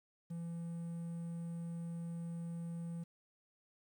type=tone with quantisation; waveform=triangle; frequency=168.6 Hz; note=E3; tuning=39 cents sharp; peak=-38 dBFS; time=0.3-3.04 s; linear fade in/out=10 ms; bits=11; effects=none